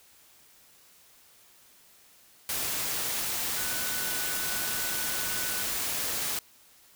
sine tone in noise, 1488 Hz, F#6, 9 cents sharp, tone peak -39 dBFS, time 3.57-5.63 s, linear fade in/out 2 ms, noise white, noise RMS -31 dBFS, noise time 2.49-6.39 s, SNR -11 dB, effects white hiss -58 dBFS RMS until 6.95 s

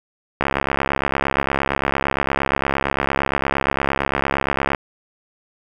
click train, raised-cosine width 0.5 ms, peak -3 dBFS, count 299, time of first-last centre 0.41-4.748 s, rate 68.7 Hz, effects 7-bit

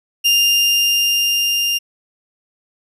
30% pulse tone with level ramp, 2800 Hz, F7, 4 cents sharp, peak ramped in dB -8 to -13 dBFS, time 0.24-1.79 s, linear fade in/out 20 ms, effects resampled to 32000 Hz

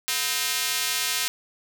square tone with high-pass filter, 142.4 Hz, C#3, 47 cents sharp, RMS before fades -26 dBFS, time 0.08-1.28 s, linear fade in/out 0 ms, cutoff 2800 Hz, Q 0.67, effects none

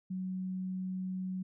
sine tone, 186.1 Hz, F#3, 10 cents sharp, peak -34 dBFS, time 0.1-1.43 s, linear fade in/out 10 ms, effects none

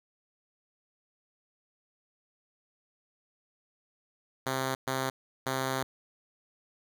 5% pulse tone bursts at uneven times, 132 Hz, C3, 16 cents sharp, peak -18 dBFS, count 3, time 4.46-4.75 / 4.87-5.1 / 5.46-5.83 s, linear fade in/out 5 ms, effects none

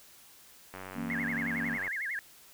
click train, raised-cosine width 0.5 ms, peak -27 dBFS, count 108, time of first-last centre 0.74-1.878 s, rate 94 Hz
sine chord, A# diminished, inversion second, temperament equal, 164.81 / 233.1 / 277.2 Hz, E3 / A#3 / C#4, 0 / 0 / 0 cents, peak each -41 / -35 / -41 dBFS, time 0.94-1.79 s, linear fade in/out 50 ms
sine tone with vibrato, 1864.7 Hz, A#6, in tune, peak -32 dBFS, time 1.1-2.19 s, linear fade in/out 0 ms, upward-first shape sine, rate 11 Hz, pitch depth 270 cents each way
effects white hiss -56 dBFS RMS until 2.53 s

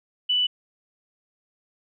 sine tone, 2974 Hz, F#7, 8 cents sharp, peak -19 dBFS, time 0.29-0.47 s, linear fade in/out 10 ms, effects none

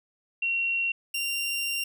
sine / sawtooth tone pair in turn, 2738 / 2773 Hz, F7 / F7, -35 / -13 cents, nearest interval unison, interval 22 cents, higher second, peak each -24 dBFS, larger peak neither, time 0.42-0.92 / 1.14-1.84 s, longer second, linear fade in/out 5 ms, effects none

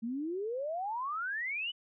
sine exponential sweep, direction up, 220 to 3036 Hz, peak -33 dBFS, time 0.02-1.72 s, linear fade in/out 20 ms, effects none

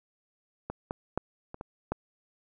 clicks, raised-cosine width 1 ms, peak -20 / -18 / -14 / -26 / -24 / -15 dBFS, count 6, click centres 0.7 / 0.909 / 1.176 / 1.544 / 1.611 / 1.92 s, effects none

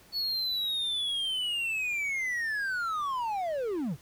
triangle linear sweep, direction down, 4435 to 113.8 Hz, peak -27 dBFS, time 0.12-3.97 s, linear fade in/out 50 ms, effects pink hiss -57 dBFS RMS until 4.01 s

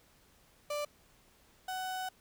35% pulse tone pair in turn, 589 / 747.2 Hz, D5 / F#5, +5 / +17 cents, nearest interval major third, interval 412 cents, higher second, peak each -32 / -34 dBFS, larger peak first, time 0.7-0.85 / 1.68-2.09 s, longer second, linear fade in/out 5 ms, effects pink hiss -65 dBFS RMS until 2.2 s

